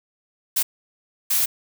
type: noise bursts at uneven times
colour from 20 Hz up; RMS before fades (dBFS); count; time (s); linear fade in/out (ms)
blue; -20; 2; 0.56-0.63 / 1.3-1.46; 10
effects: none